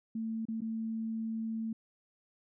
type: tone with dropouts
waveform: sine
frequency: 223.6 Hz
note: A3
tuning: 28 cents sharp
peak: -33 dBFS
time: 0.15-1.73 s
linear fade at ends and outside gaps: 5 ms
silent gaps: 0.454-0.484 / 0.607-0.617 s
effects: none